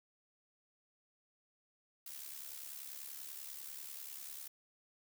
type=noise with amplitude modulation; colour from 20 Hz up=blue; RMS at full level=-45 dBFS; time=2.06-4.48 s; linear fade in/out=5 ms; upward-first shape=sine; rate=70.2 Hz; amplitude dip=65%; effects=none